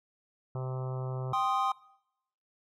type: harmonic tone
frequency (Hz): 129.4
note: C3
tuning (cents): -19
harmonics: 1 / 3 / 4 / 5 / 6 / 7 / 8 / 9 / 10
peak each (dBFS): -33 / -43 / -45 / -47 / -49 / -50 / -51 / -52 / -53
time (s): 0.55-1.33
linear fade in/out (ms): 2
type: chord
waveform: triangle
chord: C minor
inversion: second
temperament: equal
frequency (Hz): 784 / 1046.5 / 1244.5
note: G5 / C6 / Eb6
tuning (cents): 0 / 0 / 0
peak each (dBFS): -29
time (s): 1.33-1.72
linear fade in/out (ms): 5
effects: noise-tail reverb RT60 0.8 s tail -22 dB re dry